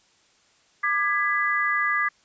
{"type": "chord", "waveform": "sine", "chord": "G# diminished", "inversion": "second", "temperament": "just", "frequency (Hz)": [1196.1, 1661.2, 1993.5], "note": ["D6", "G#6", "B6"], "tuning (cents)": [31, 0, 16], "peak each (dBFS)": -25, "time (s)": [0.83, 2.09], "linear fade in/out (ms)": 10, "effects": ["white hiss -61 dBFS RMS until 2.24 s", "resampled to 16000 Hz"]}